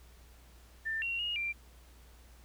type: tone with pitch steps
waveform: sine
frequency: 1787 / 2746 / 2866 / 2367 Hz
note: A6 / F7 / F7 / D7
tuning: +26 / -30 / +44 / +13 cents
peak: -32 dBFS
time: 0.85-1.53 s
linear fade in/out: 20 ms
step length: 170 ms
effects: added 60 Hz sine -55 dBFS peak until 2.44 s + pink hiss -62 dBFS RMS until 2.44 s